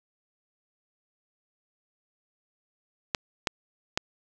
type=clicks; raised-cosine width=0.2 ms; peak=-7 dBFS; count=3; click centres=3.148 / 3.472 / 3.975 s; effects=none